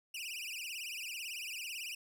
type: tone with vibrato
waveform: sawtooth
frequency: 2642 Hz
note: E7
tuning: 3 cents sharp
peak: -37 dBFS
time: 0.14-1.95 s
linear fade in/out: 5 ms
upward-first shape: triangle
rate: 18 Hz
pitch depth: 230 cents each way
effects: none